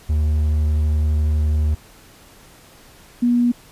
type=tone pair in turn; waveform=triangle / sine; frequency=76 / 241.3 Hz; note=D#2 / B3; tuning=-40 / -40 cents; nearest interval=octave + minor sixth; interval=2000 cents; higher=second; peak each=-13 dBFS; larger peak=neither; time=0.09-1.75 / 3.22-3.52 s; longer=first; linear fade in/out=10 ms; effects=pink hiss -47 dBFS RMS until 3.71 s + resampled to 32000 Hz